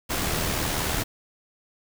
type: noise with amplitude modulation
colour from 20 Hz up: pink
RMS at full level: -25 dBFS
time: 0.09-1.04 s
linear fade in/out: 20 ms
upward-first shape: sine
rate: 78.6 Hz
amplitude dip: 35%
effects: none